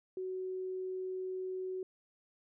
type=tone; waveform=sine; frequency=372.9 Hz; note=F#4; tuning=14 cents sharp; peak=-36 dBFS; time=0.17-1.83 s; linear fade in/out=2 ms; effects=none